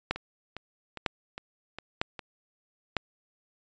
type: two click trains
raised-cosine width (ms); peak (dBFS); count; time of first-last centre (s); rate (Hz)
0.3; -10 / -22; 4 / 6; 0.11-2.967 / 0.16-2.193; 1.05 / 2.46
effects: resampled to 16000 Hz